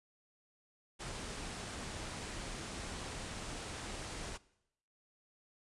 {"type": "low-pass noise", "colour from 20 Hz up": "pink", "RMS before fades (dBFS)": -44, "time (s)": [0.99, 4.38], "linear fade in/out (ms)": 20, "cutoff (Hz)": 10000, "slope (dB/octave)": 48, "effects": ["noise-tail reverb RT60 0.8 s tail -21 dB re dry", "resampled to 24000 Hz"]}